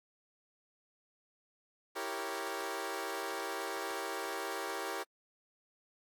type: chord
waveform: 15% pulse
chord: E diminished seventh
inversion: none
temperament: equal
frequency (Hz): 329.6 / 392 / 466.2 / 554.4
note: E4 / G4 / Bb4 / Db5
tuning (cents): 0 / 0 / 0 / 0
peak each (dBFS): -38 / -34 / -36 / -37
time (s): 1.95-5.04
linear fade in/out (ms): 20
effects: AAC 64 kbps